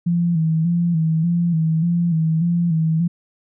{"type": "tone with vibrato", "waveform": "sine", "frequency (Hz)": 166.1, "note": "E3", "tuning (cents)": 13, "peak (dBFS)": -15, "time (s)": [0.06, 3.08], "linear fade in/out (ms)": 10, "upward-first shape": "square", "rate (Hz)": 1.7, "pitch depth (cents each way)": 60, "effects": []}